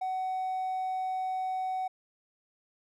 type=tone; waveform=triangle; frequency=750 Hz; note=F#5; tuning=23 cents sharp; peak=-27 dBFS; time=0.01-1.88 s; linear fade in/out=10 ms; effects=tanh soft clip ceiling -24 dBFS